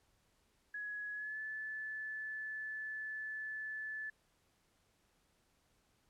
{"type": "tone with pitch glide", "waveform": "sine", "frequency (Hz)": [1680, 1738.2], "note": ["G#6", "A6"], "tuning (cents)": [19, -22], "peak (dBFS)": -40, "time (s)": [0.74, 4.1], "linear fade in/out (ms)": 5, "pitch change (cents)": 59, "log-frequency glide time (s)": [1.13, 1.39], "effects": ["pink hiss -75 dBFS RMS until 6.09 s", "low-pass 12000 Hz 12 dB/octave"]}